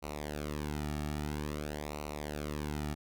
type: tone with flanger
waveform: sawtooth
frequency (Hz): 74.5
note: D2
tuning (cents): +25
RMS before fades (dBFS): -38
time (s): 0.02-2.95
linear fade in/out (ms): 20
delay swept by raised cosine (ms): 0.59 to 1.99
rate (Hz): 0.5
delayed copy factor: -0.8
effects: none